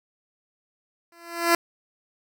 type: tone with exponential growth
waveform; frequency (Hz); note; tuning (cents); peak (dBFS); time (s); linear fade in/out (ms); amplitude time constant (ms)
10% pulse; 339.7; F4; -48; -6; 1.12-1.55; 2; 93
effects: none